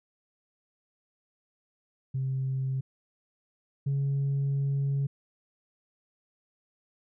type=tone pair in turn; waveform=sine; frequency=132.6 / 138.86 Hz; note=C3 / C#3; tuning=+23 / +3 cents; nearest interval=minor second; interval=80 cents; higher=second; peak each=-26 / -23 dBFS; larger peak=second; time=2.14-2.81 / 3.86-5.07 s; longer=second; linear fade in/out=10 ms; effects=tanh soft clip ceiling -23 dBFS